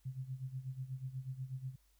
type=tone with tremolo; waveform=sine; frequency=130.81 Hz; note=C3; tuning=in tune; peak=-37 dBFS; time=0.05-1.76 s; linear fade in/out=10 ms; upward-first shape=sine; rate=8.2 Hz; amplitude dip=80%; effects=added 50 Hz sine -69 dBFS peak until 1.99 s + white hiss -75 dBFS RMS until 1.99 s